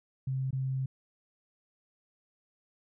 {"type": "tone with dropouts", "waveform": "sine", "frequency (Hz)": 132.3, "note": "C3", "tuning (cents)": 20, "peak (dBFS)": -29, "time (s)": [0.27, 0.86], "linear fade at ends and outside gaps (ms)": 5, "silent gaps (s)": [0.508, 0.528], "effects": []}